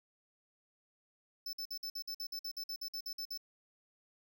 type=tone bursts; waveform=square; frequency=5274 Hz; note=E8; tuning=in tune; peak=-39 dBFS; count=16; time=1.46-3.376 s; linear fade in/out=5 ms; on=71 ms; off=52 ms; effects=none